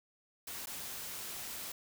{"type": "noise with dropouts", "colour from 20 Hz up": "white", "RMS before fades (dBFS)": -43, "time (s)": [0.47, 1.72], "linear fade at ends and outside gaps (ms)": 5, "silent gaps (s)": [0.659, 0.67], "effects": []}